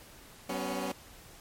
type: chord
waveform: 15% pulse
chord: F# suspended fourth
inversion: none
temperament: equal with one note detuned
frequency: 189.54 / 246.9 / 277.2 Hz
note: F#3 / B3 / C#4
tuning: +42 / 0 / 0 cents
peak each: -31 / -31 / -30 dBFS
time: 0.49-0.92 s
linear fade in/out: 5 ms
effects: pink hiss -53 dBFS RMS until 1.4 s + MP3 64 kbps